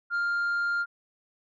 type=tone; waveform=sine; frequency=1400 Hz; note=F6; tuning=4 cents sharp; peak=-22 dBFS; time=0.1-0.86 s; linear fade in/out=50 ms; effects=tanh soft clip ceiling -24 dBFS